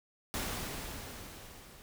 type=noise with level ramp; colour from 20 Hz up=pink; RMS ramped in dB=-35 to -55 dBFS; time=0.34-1.82 s; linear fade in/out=0 ms; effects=none